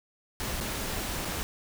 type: noise with dropouts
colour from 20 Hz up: pink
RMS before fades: -33 dBFS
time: 0.4-1.43 s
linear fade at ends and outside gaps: 0 ms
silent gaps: 0.603-0.609 / 1.249-1.253 s
effects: none